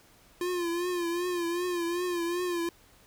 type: tone with vibrato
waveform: square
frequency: 349.2 Hz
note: F4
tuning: in tune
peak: -29 dBFS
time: 0.41-2.69 s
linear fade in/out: 2 ms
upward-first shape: triangle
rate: 2.6 Hz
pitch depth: 71 cents each way
effects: pink hiss -59 dBFS RMS until 3.06 s